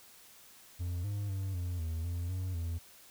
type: tone with pitch steps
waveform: triangle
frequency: 87.8 / 102 / 96.3 / 88.4 / 81.2 / 86.6 / 92.2 / 84 Hz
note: F2 / G#2 / G2 / F2 / E2 / F2 / F#2 / E2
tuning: +10 / -31 / -30 / +22 / -26 / -14 / -6 / +33 cents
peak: -31 dBFS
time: 0.79-2.79 s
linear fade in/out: 20 ms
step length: 250 ms
effects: white hiss -57 dBFS RMS until 3.1 s